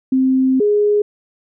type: tone pair in turn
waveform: sine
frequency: 261.6 / 415.3 Hz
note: C4 / G#4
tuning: 0 / 0 cents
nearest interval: minor sixth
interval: 800 cents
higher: second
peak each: -11 dBFS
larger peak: neither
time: 0.12-0.6 / 0.6-1.02 s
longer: first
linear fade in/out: 5 ms
effects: none